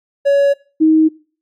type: tone pair in turn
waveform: triangle / sine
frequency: 562 / 315.4 Hz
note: C#5 / D#4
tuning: +24 / +24 cents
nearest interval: minor seventh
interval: 1000 cents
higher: first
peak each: -7 dBFS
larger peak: neither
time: 0.25-0.54 / 0.8-1.09 s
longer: neither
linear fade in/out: 20 ms
effects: noise-tail reverb RT60 0.4 s tail -22 dB re dry + AAC 64 kbps